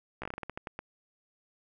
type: slowing click train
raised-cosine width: 0.5 ms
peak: -22 dBFS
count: 12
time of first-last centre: 0.22-0.791 s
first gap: 15 ms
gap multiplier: 1.23
effects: none